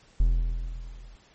triangle tone with level ramp, 41.74 Hz, E1, 22 cents sharp, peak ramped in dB -14 to -43 dBFS, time 0.2-1.16 s, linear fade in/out 0 ms, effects pink hiss -58 dBFS RMS until 1.34 s + MP3 32 kbps

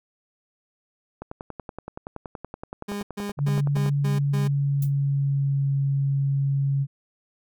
click train, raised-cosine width 1 ms, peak -20 dBFS, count 29, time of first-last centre 1.22-3.862 s, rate 10.6 Hz
30% pulse tone bursts, 203.5 Hz, G#3, 35 cents flat, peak -26 dBFS, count 6, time 2.88-4.48 s, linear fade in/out 10 ms, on 150 ms, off 140 ms
sine tone with pitch glide, 143 to 138.53 Hz, D3 to C#3, -46 to -1 cents, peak -20 dBFS, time 3.37-6.87 s, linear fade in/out 50 ms, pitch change -55 cents, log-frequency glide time 3.53-5.71 s
violet noise with exponential decay, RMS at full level -31 dBFS, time 4.82-4.92 s, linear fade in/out 5 ms, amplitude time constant 20 ms
effects none

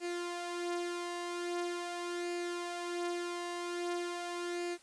sawtooth tone with flanger, 349.2 Hz, F4, in tune, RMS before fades -38 dBFS, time 0-4.78 s, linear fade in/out 50 ms, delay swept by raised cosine 0.42 to 3.92 ms, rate 0.43 Hz, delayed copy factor +0.5, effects white hiss -61 dBFS RMS until 4.82 s + resampled to 22050 Hz

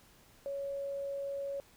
sine tone, 557 Hz, C#5, 8 cents sharp, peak -35 dBFS, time 0.46-1.6 s, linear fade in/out 0 ms, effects pink hiss -62 dBFS RMS until 1.76 s

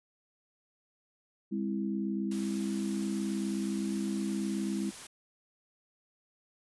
sine chord, Ab augmented, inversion none, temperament equal with one note detuned, 202.4 / 261.6 / 329.6 Hz, Ab3 / C4 / E4, -44 / 0 / 0 cents, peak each -32 / -38 / -36 dBFS, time 1.51-4.91 s, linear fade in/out 20 ms
white noise, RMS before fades -46 dBFS, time 2.31-5.07 s, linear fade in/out 5 ms
effects resampled to 24000 Hz

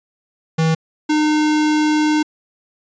square tone pair in turn, 161 / 304.6 Hz, E3 / D#4, -41 / -37 cents, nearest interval major seventh, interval 1104 cents, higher second, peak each -14 dBFS, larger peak neither, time 0.58-0.75 / 1.09-2.23 s, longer second, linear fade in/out 10 ms, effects resampled to 16000 Hz

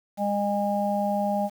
harmonic tone, 203.5 Hz, G#3, 35 cents flat, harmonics 1 / 3 / 4, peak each -27 / -27 / -27 dBFS, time 0.17-1.5 s, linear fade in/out 50 ms, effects 8-bit

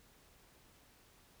silence, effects pink hiss -65 dBFS RMS until 1.4 s

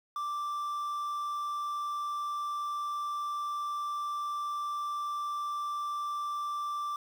triangle tone with quantisation, 1174.7 Hz, D6, in tune, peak -30 dBFS, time 0.16-6.96 s, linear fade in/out 2 ms, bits 9, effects none

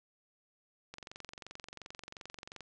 click train, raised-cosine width 0.2 ms, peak -28 dBFS, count 39, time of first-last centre 0.94-2.607 s, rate 22.8 Hz, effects resampled to 22050 Hz

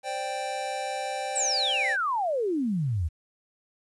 square chord, C suspended second, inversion none, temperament just, 523.3 / 588.7 / 784.9 Hz, C5 / D5 / G5, 0 / +4 / +2 cents, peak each -37 / -37 / -32 dBFS, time 0.03-1.97 s, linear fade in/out 50 ms
sine exponential sweep, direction down, 8372 to 73.42 Hz, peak -24 dBFS, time 1.35-3.09 s, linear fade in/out 20 ms
effects resampled to 24000 Hz + 10-bit

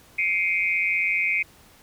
sine tone cluster, 2113 / 2288 / 2492 Hz, C7 / D7 / D#7, +16 / -46 / +2 cents, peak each -25 dBFS, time 0.18-1.43 s, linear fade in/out 10 ms, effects pink hiss -53 dBFS RMS until 1.82 s

